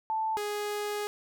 sine / sawtooth tone pair in turn, 880 / 415.3 Hz, A5 / G#4, 0 / 0 cents, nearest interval octave + minor second, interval 1300 cents, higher first, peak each -27 dBFS, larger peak neither, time 0.1-0.37 / 0.37-1.07 s, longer second, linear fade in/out 0 ms, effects none

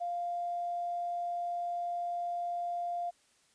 triangle tone with tanh clipping, 698 Hz, F5, 1 cent flat, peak -32 dBFS, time 0-3.11 s, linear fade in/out 20 ms, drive 3 dB, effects white hiss -68 dBFS RMS until 3.54 s + resampled to 22050 Hz

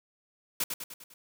white noise with echo, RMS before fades -29 dBFS, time 0.6-0.64 s, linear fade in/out 5 ms, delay 100 ms, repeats 5, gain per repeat -5 dB, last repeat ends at 1.14 s, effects none

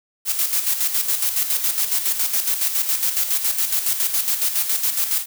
blue noise with tremolo, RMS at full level -19 dBFS, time 0.25-5.26 s, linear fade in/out 50 ms, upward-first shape square, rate 7.2 Hz, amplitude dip 55%, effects none

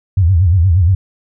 sine tone with vibrato, 89 Hz, F2, 33 cents sharp, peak -7 dBFS, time 0.17-0.95 s, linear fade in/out 5 ms, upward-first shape sine, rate 8.5 Hz, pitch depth 180 cents each way, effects none

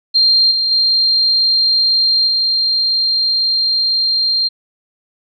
sine tone with level steps, 4186 Hz, C8, in tune, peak -8 / -13 / -10 / -12 dBFS, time 0.14-4.49 s, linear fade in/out 20 ms, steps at 0.51 / 0.71 / 2.27 s, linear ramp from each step 5 ms, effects none

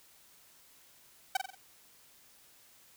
sawtooth tone with echo, 764 Hz, G5, 45 cents flat, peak -22 dBFS, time 1.35-1.37 s, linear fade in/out 5 ms, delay 45 ms, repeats 4, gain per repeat -6 dB, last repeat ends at 1.55 s, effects white hiss -61 dBFS RMS until 2.96 s

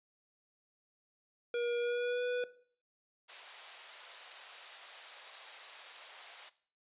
square tone with pitch glide, 477.7 to 492.3 Hz, A#4 to B4, +42 to -6 cents, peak -33 dBFS, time 1.54-2.44 s, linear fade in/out 2 ms, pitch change +52 cents, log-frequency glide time 1.79-2.23 s
white high-pass noise, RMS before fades -47 dBFS, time 3.28-6.5 s, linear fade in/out 20 ms, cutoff 540 Hz, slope 24 dB/octave
effects noise-tail reverb RT60 0.5 s tail -17 dB re dry + resampled to 8000 Hz

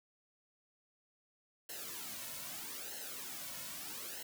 white noise with flanger, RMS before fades -45 dBFS, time 1.69-4.23 s, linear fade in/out 5 ms, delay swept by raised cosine 0.84 to 2.54 ms, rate 0.79 Hz, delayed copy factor -0.75, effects none

